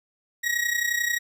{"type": "tone with amplitude modulation", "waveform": "40% pulse", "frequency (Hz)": 1900, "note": "A#6", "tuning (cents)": 33, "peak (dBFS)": -19, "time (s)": [0.43, 1.19], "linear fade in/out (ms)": 20, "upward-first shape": "sine", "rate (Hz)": 31.3, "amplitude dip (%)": 70, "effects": []}